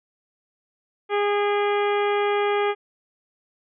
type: harmonic tone with a mistuned harmonic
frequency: 410 Hz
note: G#4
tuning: 22 cents flat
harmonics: 1 / 2 / 3 / 4 / 5 / 6 / 7 / 8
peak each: -21 / -26 / -29 / -34 / -33 / -35 / -41 / -39 dBFS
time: 1.09-2.75 s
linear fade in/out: 50 ms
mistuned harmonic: 6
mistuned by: -37 cents
effects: none